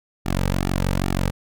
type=tone with flanger; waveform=sawtooth; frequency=46.25 Hz; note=F#1; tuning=in tune; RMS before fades=-22 dBFS; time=0.25-1.31 s; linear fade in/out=20 ms; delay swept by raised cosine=1.9 to 2.9 ms; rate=2.4 Hz; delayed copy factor=-0.9; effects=none